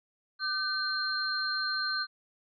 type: tone cluster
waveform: sine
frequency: 1201 / 1530 / 4182 Hz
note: D6 / G6 / C8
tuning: +38 / -42 / -2 cents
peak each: -37 / -32 / -32 dBFS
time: 0.39-2.07 s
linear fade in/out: 50 ms
effects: none